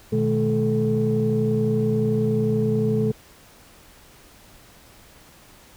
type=tone cluster; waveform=sine; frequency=122 / 153.5 / 213.8 / 435.2 Hz; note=B2 / D#3 / A3 / A4; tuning=-21 / -23 / -49 / -19 cents; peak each=-23 / -28 / -22 / -22 dBFS; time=0.12-3.12 s; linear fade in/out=10 ms; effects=tanh soft clip ceiling -11 dBFS + pink hiss -50 dBFS RMS until 5.76 s